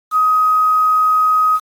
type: tone with quantisation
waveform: sine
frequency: 1259 Hz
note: D#6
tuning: 20 cents sharp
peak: -10 dBFS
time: 0.11-1.6 s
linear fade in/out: 50 ms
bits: 6
effects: AAC 64 kbps